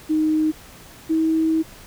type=tone pair in turn; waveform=sine; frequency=311.1 / 320.4 Hz; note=D#4 / E4; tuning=0 / -49 cents; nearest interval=minor second; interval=51 cents; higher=second; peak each=-16 dBFS; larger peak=neither; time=0.09-0.52 / 1.09-1.63 s; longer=second; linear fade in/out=20 ms; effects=pink hiss -44 dBFS RMS until 1.86 s